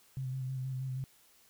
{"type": "tone with vibrato", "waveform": "sine", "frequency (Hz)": 130.81, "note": "C3", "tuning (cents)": 0, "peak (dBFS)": -34, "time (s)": [0.17, 1.04], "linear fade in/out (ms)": 0, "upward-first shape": "square", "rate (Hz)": 6.3, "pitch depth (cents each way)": 23, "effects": ["white hiss -64 dBFS RMS until 1.49 s"]}